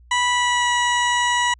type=tone with pitch glide; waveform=20% pulse; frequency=982 to 971.3 Hz; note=B5 to B5; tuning=-10 to -29 cents; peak=-12 dBFS; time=0.11-1.54 s; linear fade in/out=5 ms; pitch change=-19 cents; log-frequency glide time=0.3-0.7 s; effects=added 60 Hz sine -46 dBFS peak until 1.59 s + resampled to 22050 Hz